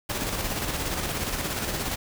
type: noise with tremolo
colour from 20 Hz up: pink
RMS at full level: -28 dBFS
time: 0.09-1.96 s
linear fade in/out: 10 ms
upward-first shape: square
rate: 17 Hz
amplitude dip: 35%
effects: none